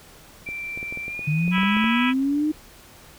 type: tone with pitch glide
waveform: sine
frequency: 2349 to 2483 Hz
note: D7 to D#7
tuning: 0 to -4 cents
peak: -29 dBFS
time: 0.46-2.12 s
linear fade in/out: 10 ms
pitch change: +96 cents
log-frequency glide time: 1.04-1.27 s
type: clicks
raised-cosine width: 2 ms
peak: -24 dBFS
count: 12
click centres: 0.489 / 0.775 / 0.829 / 0.925 / 0.974 / 1.081 / 1.193 / 1.479 / 1.581 / 1.633 / 1.768 / 1.842 s
type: linear sweep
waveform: sine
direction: up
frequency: 146.83 to 311.1 Hz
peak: -19 dBFS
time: 1.27-2.52 s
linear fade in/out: 10 ms
type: harmonic tone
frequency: 328.2 Hz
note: E4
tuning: 8 cents flat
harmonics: 3 / 4 / 5 / 6 / 7 / 8 / 9 / 10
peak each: -28 / -29 / -30 / -31 / -31 / -32 / -33 / -33 dBFS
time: 1.51-2.14 s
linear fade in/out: 50 ms
effects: pink hiss -48 dBFS RMS until 3.18 s